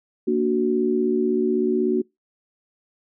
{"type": "chord", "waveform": "sine", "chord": "Bb augmented", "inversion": "none", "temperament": "equal", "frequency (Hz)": [233.1, 293.7, 370], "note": ["Bb3", "D4", "F#4"], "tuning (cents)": [0, 0, 0], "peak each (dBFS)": [-23, -25, -20], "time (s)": [0.27, 2.02], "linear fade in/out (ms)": 10, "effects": ["noise-tail reverb RT60 0.2 s tail -26 dB re dry"]}